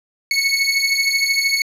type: beating tone pair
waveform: 25% pulse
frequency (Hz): 2200 / 2213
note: C#7 / C#7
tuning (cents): -14 / -3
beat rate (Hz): 13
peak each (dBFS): -15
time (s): 0.31-1.62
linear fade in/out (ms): 2
effects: low-pass 12000 Hz 12 dB/octave